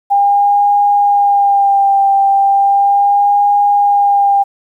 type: tone with vibrato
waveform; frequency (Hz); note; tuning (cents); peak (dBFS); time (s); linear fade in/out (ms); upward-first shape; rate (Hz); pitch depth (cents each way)
sine; 802; G5; +39; -7; 0.1-4.44; 20; sine; 0.36; 28
effects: 8-bit